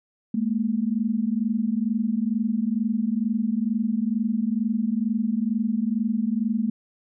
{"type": "tone pair together", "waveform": "sine", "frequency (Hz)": [210.9, 233.1], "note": ["G#3", "A#3"], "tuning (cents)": [27, 0], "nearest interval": "major second", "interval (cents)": 173, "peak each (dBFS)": -24, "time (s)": [0.34, 6.7], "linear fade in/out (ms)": 5, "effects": []}